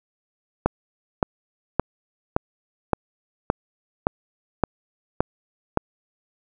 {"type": "click train", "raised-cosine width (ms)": 1, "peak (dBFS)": -3, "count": 10, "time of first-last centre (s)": [0.66, 5.774], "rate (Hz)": 1.76, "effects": []}